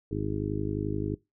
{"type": "harmonic tone", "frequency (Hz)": 51.5, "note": "G#1", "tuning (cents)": -14, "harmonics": [1, 2, 3, 4, 5, 6, 7, 8], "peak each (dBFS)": [-38, -34, -36, -40, -39, -34, -38, -37], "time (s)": [0.11, 1.15], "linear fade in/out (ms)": 5, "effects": ["noise-tail reverb RT60 0.2 s tail -21 dB re dry"]}